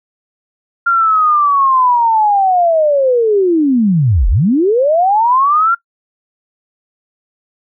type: linear two-way sweep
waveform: sine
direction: down then up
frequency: 1396.9 to 36 to 1396.9 Hz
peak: -8 dBFS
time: 0.86-5.75 s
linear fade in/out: 10 ms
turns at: 4.29 s
effects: noise-tail reverb RT60 0.1 s tail -22 dB re dry